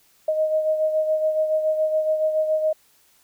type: beating tone pair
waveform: sine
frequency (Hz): 623 / 630.1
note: D#5 / D#5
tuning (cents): +2 / +22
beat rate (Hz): 7.1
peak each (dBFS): -19 / -28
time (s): 0.28-2.73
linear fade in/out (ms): 5
effects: white hiss -59 dBFS RMS until 3.23 s